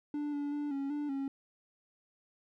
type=tone with pitch steps; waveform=triangle; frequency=293.9 / 288.1 / 292.6 / 276.2 / 293.6 / 273.5 Hz; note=D4 / D4 / D4 / C#4 / D4 / C#4; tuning=+1 / -33 / -6 / -6 / 0 / -23 cents; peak=-31 dBFS; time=0.14-1.28 s; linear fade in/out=2 ms; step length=190 ms; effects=none